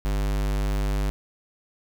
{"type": "tone", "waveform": "square", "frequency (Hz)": 49.92, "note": "G1", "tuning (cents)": 32, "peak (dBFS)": -23, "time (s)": [0.05, 1.1], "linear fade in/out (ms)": 0, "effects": []}